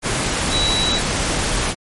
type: tone in noise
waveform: sine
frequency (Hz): 3913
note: B7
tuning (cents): -17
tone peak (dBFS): -18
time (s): 0.5-1.01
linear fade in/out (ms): 50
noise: pink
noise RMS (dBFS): -20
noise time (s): 0.02-1.75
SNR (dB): -1
effects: MP3 48 kbps